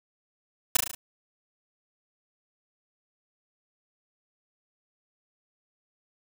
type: noise with echo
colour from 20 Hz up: white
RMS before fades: -19 dBFS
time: 0.75-0.77 s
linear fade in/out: 5 ms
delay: 36 ms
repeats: 5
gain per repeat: -4 dB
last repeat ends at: 0.95 s
effects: none